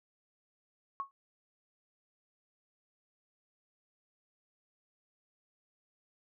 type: tone with exponential decay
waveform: sine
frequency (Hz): 1100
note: C#6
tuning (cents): -14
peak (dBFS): -30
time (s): 1-1.11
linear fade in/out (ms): 0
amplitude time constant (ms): 23
effects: none